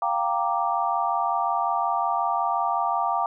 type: chord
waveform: sine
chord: G minor seventh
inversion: third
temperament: equal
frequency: 698.5 / 784 / 932.3 / 1174.7 Hz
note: F5 / G5 / Bb5 / D6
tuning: 0 / 0 / 0 / 0 cents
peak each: -27 dBFS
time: 0.02-3.26 s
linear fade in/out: 2 ms
effects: none